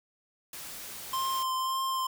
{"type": "noise", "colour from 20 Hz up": "white", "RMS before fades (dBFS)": -42, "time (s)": [0.53, 1.43], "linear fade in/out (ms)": 2}
{"type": "tone with vibrato", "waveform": "square", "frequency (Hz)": 1049, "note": "C6", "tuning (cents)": 4, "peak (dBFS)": -29, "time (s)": [1.13, 2.07], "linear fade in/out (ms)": 5, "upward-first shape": "triangle", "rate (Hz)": 1.8, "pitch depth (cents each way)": 19}
{"effects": []}